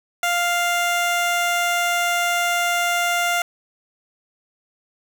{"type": "tone", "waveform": "15% pulse", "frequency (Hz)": 698.5, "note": "F5", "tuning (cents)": 0, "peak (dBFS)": -12, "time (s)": [0.23, 3.42], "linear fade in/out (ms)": 2, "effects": []}